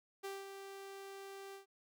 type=tone with ADSR envelope; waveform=sawtooth; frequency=392 Hz; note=G4; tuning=in tune; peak=-37 dBFS; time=0.23-1.66 s; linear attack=19 ms; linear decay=200 ms; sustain=-7 dB; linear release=120 ms; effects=none